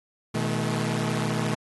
sawtooth tone cluster, 121.8 / 157.8 / 214.7 Hz, B2 / D#3 / A3, -24 / +25 / -42 cents, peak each -25 dBFS, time 0.34-1.55 s, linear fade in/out 10 ms, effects AAC 32 kbps

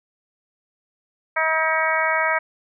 harmonic tone, 318.9 Hz, D#4, 43 cents sharp, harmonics 2 / 3 / 4 / 5 / 6 / 7, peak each -25 / -25 / -25 / -25 / -25 / -25 dBFS, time 1.36-2.39 s, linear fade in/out 10 ms, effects none

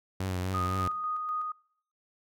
sawtooth tone with vibrato, 92.5 Hz, F#2, in tune, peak -26 dBFS, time 0.2-0.88 s, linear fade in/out 5 ms, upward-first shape triangle, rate 4 Hz, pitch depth 55 cents each way
sine tone with tremolo, 1241 Hz, D#6, 5 cents flat, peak -29 dBFS, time 0.54-1.52 s, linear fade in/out 5 ms, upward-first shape square, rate 4 Hz, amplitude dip 30%
effects noise-tail reverb RT60 0.7 s tail -24 dB re dry

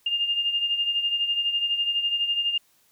sine beating tone pair, 2813 / 2825 Hz, F7 / F7, +12 / +19 cents, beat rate 12 Hz, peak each -23 / -30 dBFS, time 0.06-2.58 s, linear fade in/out 5 ms, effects white hiss -63 dBFS RMS until 2.91 s

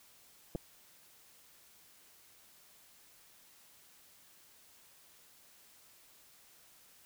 clicks, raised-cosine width 2 ms, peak -25 dBFS, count 2, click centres 0.551 / 0.557 s, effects white hiss -62 dBFS RMS until 7.05 s

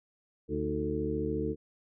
harmonic tone with a mistuned harmonic, 74.2 Hz, D2, 18 cents sharp, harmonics 1 / 2 / 3 / 4 / 5 / 6, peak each -38 / -38 / -38 / -35 / -38 / -34 dBFS, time 0.48-1.56 s, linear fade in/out 50 ms, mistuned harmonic 4, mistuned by +81 cents, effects none

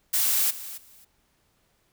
blue noise with echo, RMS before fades -23 dBFS, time 0.13-0.51 s, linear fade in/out 10 ms, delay 270 ms, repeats 2, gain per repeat -15 dB, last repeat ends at 1.05 s, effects pink hiss -68 dBFS RMS until 1.92 s

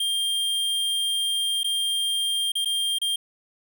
square tone with dropouts, 3197 Hz, G7, 33 cents sharp, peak -23 dBFS, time 0-3.16 s, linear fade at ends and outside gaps 5 ms, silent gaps 1.633-1.643 / 2.52-2.553 / 2.648-2.656 / 2.986-3.015 s, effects none

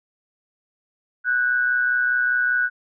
sine tone pair together, 1478 / 1603 Hz, F#6 / G6, -2 / +38 cents, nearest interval minor second, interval 140 cents, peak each -18 / -26 dBFS, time 1.24-2.7 s, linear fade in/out 50 ms, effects none

